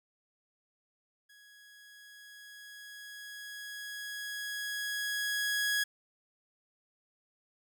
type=tone with level ramp; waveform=sawtooth; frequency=1665 Hz; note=G#6; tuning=4 cents sharp; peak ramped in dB=-53 to -24 dBFS; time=1.29-5.84 s; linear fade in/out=10 ms; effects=none